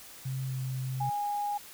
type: tone with pitch glide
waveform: sine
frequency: 131.9 to 130.08 Hz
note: C3 to C3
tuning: +14 to -10 cents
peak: -31 dBFS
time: 0.25-1.1 s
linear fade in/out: 10 ms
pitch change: -24 cents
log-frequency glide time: 0.47-0.56 s
type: tone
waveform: sine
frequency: 822 Hz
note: G#5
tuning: 18 cents flat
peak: -29 dBFS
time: 1-1.58 s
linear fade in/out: 10 ms
effects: white hiss -49 dBFS RMS until 1.73 s